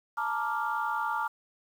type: chord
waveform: sine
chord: Bb major seventh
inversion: third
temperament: equal with one note detuned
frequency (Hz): 871.9 / 932.3 / 1174.7 / 1396.9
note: A5 / Bb5 / D6 / F6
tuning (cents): -16 / 0 / 0 / 0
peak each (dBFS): -33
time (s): 0.17-1.28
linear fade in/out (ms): 10
effects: tanh soft clip ceiling -19 dBFS + 9-bit